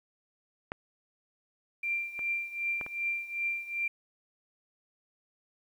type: clicks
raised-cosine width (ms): 0.5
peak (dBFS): -19 / -29 / -24 / -27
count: 4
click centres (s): 0.719 / 2.192 / 2.812 / 2.864
type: tone with tremolo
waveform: sine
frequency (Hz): 2369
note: D7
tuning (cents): +14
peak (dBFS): -27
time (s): 1.83-3.88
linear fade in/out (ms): 5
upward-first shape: triangle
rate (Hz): 2.6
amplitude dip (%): 85
effects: 10-bit